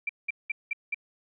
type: tone bursts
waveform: sine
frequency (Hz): 2349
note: D7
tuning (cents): 0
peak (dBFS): -26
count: 5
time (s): 0.07-0.945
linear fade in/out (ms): 5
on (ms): 23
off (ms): 190
effects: none